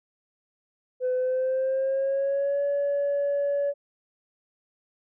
sine tone with pitch glide, 506 to 568 Hz, B4 to C#5, +42 to +42 cents, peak -21 dBFS, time 1-3.74 s, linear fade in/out 50 ms, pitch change +200 cents, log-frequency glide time 1.14-2.63 s, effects tanh soft clip ceiling -20 dBFS

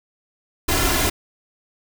pink noise with comb filter, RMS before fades -19 dBFS, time 0.68-1.1 s, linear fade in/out 10 ms, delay 2.9 ms, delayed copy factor +0.65, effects none

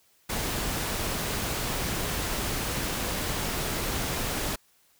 pink noise, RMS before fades -30 dBFS, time 0.29-4.56 s, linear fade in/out 10 ms, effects white hiss -64 dBFS RMS until 4.99 s

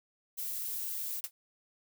violet noise, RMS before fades -37 dBFS, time 0.37-1.21 s, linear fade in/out 20 ms
blue noise with exponential decay, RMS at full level -31 dBFS, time 1.24-1.31 s, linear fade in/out 0 ms, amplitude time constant 15 ms
effects none

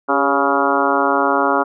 harmonic tone with a mistuned harmonic, 140 Hz, C#3, 18 cents sharp, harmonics 2 / 3 / 4 / 5 / 6 / 7 / 8 / 9 / 10, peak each -22 / -22 / -22 / -22 / -22 / -22 / -22 / -22 / -22 dBFS, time 0.08-1.64 s, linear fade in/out 20 ms, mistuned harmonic 3, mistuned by -65 cents, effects none

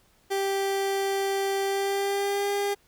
30% pulse tone with pitch glide, 392 to 403.5 Hz, G4 to G#4, 0 to -50 cents, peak -22 dBFS, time 0.3-2.75 s, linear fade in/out 20 ms, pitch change +50 cents, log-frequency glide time 1.64-2.51 s, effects pink hiss -63 dBFS RMS until 2.87 s

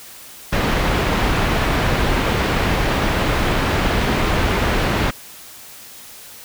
pink low-pass noise, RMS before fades -18 dBFS, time 0.52-5.11 s, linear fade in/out 10 ms, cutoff 2900 Hz, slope 12 dB/octave, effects white hiss -39 dBFS RMS until 6.44 s

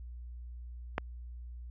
click, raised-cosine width 0.5 ms, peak -15 dBFS, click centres 0.981 s, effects added 60 Hz sine -42 dBFS peak until 1.7 s

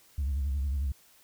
sine tone with vibrato, 69.3 Hz, C#2, in tune, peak -25 dBFS, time 0.18-0.92 s, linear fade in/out 5 ms, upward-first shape sine, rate 11 Hz, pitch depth 110 cents each way, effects tanh soft clip ceiling -25 dBFS + white hiss -60 dBFS RMS until 1.23 s

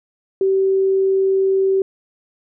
sine tone, 385.1 Hz, G4, 31 cents flat, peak -13 dBFS, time 0.41-1.82 s, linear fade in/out 2 ms, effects none

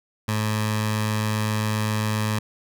15% pulse tone with notch filter, 107.5 Hz, A2, 40 cents flat, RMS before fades -24 dBFS, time 0.28-2.39 s, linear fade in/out 5 ms, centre 350 Hz, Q 0.87, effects none

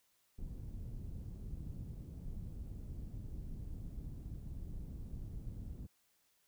pink low-pass noise, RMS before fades -45 dBFS, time 0.38-5.87 s, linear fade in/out 10 ms, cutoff 160 Hz, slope 12 dB/octave, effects white hiss -75 dBFS RMS until 6.47 s

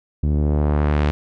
sawtooth tone with low-pass filter sweep, 74.1 Hz, D2, 16 cents sharp, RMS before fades -18 dBFS, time 0.23-1.11 s, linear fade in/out 0 ms, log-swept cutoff 220 to 3700 Hz, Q 0.84, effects none

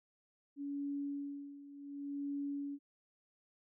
sine tone with tremolo, 283.2 Hz, C#4, 37 cents sharp, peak -36 dBFS, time 0.56-2.79 s, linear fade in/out 50 ms, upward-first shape sine, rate 0.68 Hz, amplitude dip 80%, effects none

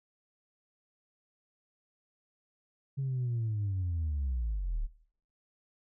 sine linear sweep, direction down, 138.59 to 33.43 Hz, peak -28 dBFS, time 2.97-4.87 s, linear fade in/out 20 ms, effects noise-tail reverb RT60 0.6 s tail -18 dB re dry + tanh soft clip ceiling -27 dBFS

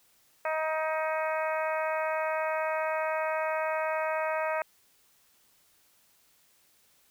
harmonic tone, 314.8 Hz, D#4, 20 cents sharp, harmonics 2 / 3 / 4 / 5 / 6 / 7 / 8, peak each -30 / -34 / -36 / -38 / -40 / -41 / -42 dBFS, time 0.45-4.62 s, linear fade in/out 2 ms, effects white hiss -65 dBFS RMS until 7.1 s

